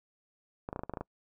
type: clicks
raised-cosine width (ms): 1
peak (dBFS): -22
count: 9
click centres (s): 0.689 / 0.729 / 0.761 / 0.793 / 0.835 / 0.896 / 0.937 / 0.972 / 1.01
effects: noise-tail reverb RT60 0.1 s tail -26 dB re dry